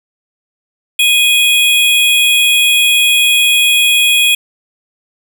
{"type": "tone pair together", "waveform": "square", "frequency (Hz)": [2489, 3322], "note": ["D#7", "G#7"], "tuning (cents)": [0, 0], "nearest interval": "perfect fourth", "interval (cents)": 500, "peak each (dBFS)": -11, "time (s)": [0.99, 4.35], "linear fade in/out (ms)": 5, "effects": []}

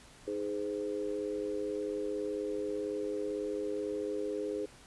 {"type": "chord", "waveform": "sine", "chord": "Ab major", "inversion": "second", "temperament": "equal with one note detuned", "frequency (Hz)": [311.1, 415.3, 513.4], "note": ["Eb4", "Ab4", "C5"], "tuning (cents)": [0, 0, -33], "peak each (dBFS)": [-39, -35, -39], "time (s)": [0.27, 4.66], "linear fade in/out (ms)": 10, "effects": ["pink hiss -56 dBFS RMS until 4.86 s", "resampled to 24000 Hz"]}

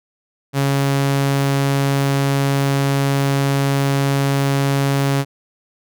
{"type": "tone", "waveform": "sawtooth", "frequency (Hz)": 138.59, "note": "C#3", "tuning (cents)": 0, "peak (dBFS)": -11, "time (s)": [0.53, 5.25], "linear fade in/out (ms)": 50, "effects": []}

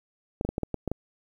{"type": "clicks", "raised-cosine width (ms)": 2, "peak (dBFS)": -15, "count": 8, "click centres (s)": [0.411, 0.45, 0.49, 0.581, 0.633, 0.743, 0.877, 0.916], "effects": ["9-bit"]}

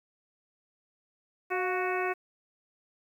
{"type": "harmonic tone with a mistuned harmonic", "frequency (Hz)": 370, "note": "F#4", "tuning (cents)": 0, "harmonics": [1, 2, 3, 4, 5, 6, 7], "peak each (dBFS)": [-31, -34, -36, -37, -38, -39, -39], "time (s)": [1.5, 2.14], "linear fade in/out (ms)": 20, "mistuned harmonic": 2, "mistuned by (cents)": -52, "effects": ["10-bit"]}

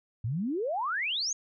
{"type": "exponential sweep", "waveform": "sine", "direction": "up", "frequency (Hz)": [102.9, 6770], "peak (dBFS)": -28, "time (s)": [0.24, 1.33], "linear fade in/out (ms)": 5, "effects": []}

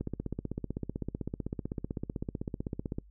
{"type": "click train", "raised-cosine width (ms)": 3, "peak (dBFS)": -21, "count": 48, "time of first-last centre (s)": [0.01, 2.985], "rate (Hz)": 15.8, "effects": ["noise-tail reverb RT60 0.1 s tail -25 dB re dry", "added 50 Hz sine -53 dBFS peak until 3.1 s"]}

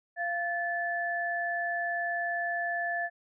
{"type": "tone pair together", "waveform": "sine", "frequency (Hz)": [691, 1741.2], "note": ["F5", "A6"], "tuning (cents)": [-19, -19], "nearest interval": "octave + major third", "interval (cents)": 1600, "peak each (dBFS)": [-32, -31], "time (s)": [0.16, 3.1], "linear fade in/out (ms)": 50, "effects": []}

